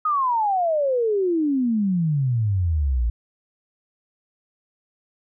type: exponential sweep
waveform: sine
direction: down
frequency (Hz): 1270 to 55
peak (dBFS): -18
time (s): 0.05-3.1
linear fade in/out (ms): 5
effects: none